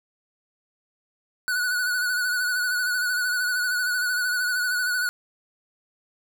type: tone with vibrato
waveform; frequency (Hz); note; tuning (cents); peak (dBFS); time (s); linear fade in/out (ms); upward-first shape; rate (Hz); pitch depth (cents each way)
square; 1475; F#6; -6; -23; 1.48-5.09; 0; sine; 13; 43
effects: none